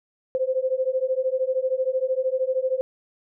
sine beating tone pair, 513 / 526 Hz, C5 / C5, -34 / +9 cents, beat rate 13 Hz, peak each -24 dBFS, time 0.35-2.81 s, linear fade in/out 0 ms, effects none

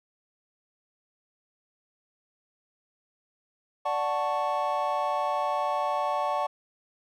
triangle chord, D major seventh, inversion none, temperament equal, 587.3 / 740 / 880 / 1108.7 Hz, D5 / F#5 / A5 / C#6, 0 / 0 / 0 / 0 cents, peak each -29 dBFS, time 3.85-6.47 s, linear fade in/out 10 ms, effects none

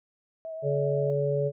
sine tone with vibrato, 644 Hz, E5, 41 cents flat, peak -34 dBFS, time 0.45-1.1 s, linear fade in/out 0 ms, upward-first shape triangle, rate 7.9 Hz, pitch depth 28 cents each way
harmonic tone, 142.5 Hz, C#3, 48 cents sharp, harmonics 1 / 3 / 4, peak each -28 / -28 / -28 dBFS, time 0.62-1.52 s, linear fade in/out 50 ms
effects none

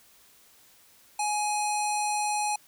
square tone with low-pass filter, 837 Hz, G#5, 13 cents sharp, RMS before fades -28 dBFS, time 1.19-2.56 s, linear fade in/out 5 ms, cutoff 8700 Hz, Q 4, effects white hiss -58 dBFS RMS until 2.67 s

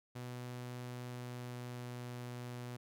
sawtooth tone with pitch glide, 123.47 to 122.55 Hz, B2 to B2, 0 to -13 cents, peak -39 dBFS, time 0.15-2.77 s, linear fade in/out 10 ms, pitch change -13 cents, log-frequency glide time 0.89-2.19 s, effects none

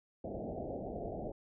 white low-pass noise, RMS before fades -41 dBFS, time 0.24-1.32 s, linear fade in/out 5 ms, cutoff 750 Hz, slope 96 dB/octave, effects none

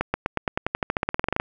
accelerating click train, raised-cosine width 0.5 ms, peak -7 dBFS, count 20, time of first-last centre 0.01-1.399 s, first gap 130 ms, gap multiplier 0.93, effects none

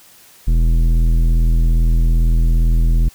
sine tone with tanh clipping, 41.2 Hz, E1, in tune, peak -12 dBFS, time 0.47-3.09 s, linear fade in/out 10 ms, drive 12 dB, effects white hiss -46 dBFS RMS until 3.14 s

